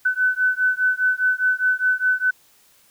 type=beating tone pair; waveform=sine; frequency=1505 / 1509.9 Hz; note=F#6 / F#6; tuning=+29 / +35 cents; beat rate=4.9 Hz; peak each=-20 dBFS; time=0.05-2.31 s; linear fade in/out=10 ms; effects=white hiss -56 dBFS RMS until 2.9 s